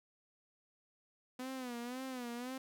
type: tone with vibrato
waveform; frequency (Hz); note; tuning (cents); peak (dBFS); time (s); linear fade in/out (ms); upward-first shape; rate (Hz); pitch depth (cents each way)
sawtooth; 249.8; B3; +20; -37; 1.39-2.58; 5; sine; 1.9; 96
effects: none